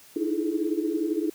sine tone cluster, 304.2 / 316.8 / 334.4 / 415.6 / 431.4 Hz, D#4 / D#4 / E4 / G#4 / A4, -39 / +31 / +25 / +1 / -34 cents, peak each -30 / -30 / -28 / -34 / -34 dBFS, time 0.16-1.3 s, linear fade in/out 5 ms, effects white hiss -52 dBFS RMS until 1.34 s

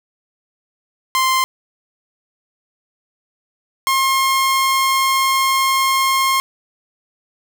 sawtooth tone pair in turn, 1046.5 / 1069.7 Hz, C6 / C6, 0 / +38 cents, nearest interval unison, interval 38 cents, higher second, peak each -10 dBFS, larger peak neither, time 1.15-1.44 / 3.87-6.4 s, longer second, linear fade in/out 0 ms, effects none

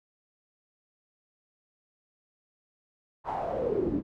brown noise with band-pass filter sweep, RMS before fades -30 dBFS, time 3.24-4.03 s, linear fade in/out 50 ms, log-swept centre 970 to 260 Hz, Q 6.5, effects none

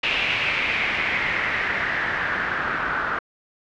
white noise with low-pass filter sweep, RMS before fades -24 dBFS, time 0.03-3.19 s, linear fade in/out 5 ms, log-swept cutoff 2700 to 1400 Hz, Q 4.2, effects low-pass 5000 Hz 12 dB/octave

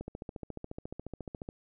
click train, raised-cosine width 2 ms, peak -26 dBFS, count 22, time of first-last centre 0.01-1.489 s, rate 14.2 Hz, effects none

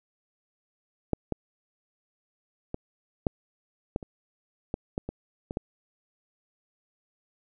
clicks, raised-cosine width 2 ms, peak -11 / -14 / -18 / -10 / -14 / -26 / -15 / -15 / -20 / -20 / -15 dBFS, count 11, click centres 1.133 / 1.323 / 2.744 / 3.268 / 3.961 / 4.028 / 4.741 / 4.979 / 5.09 / 5.509 / 5.571 s, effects none

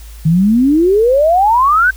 sine exponential sweep, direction up, 152.3 to 1568 Hz, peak -7 dBFS, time 0.25-1.91 s, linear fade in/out 10 ms, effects added 54 Hz sine -30 dBFS peak until 1.96 s + white hiss -42 dBFS RMS until 1.96 s

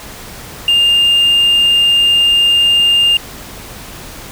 triangle tone, 2809 Hz, F7, 9 cents sharp, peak -5 dBFS, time 0.68-3.17 s, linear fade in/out 2 ms, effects tanh soft clip ceiling -2 dBFS + pink hiss -31 dBFS RMS until 4.31 s

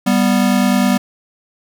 square tone pair together, 196.13 / 245.9 Hz, G3 / B3, +1 / -7 cents, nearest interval major third, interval 392 cents, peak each -15 dBFS, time 0.06-0.98 s, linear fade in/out 10 ms, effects none

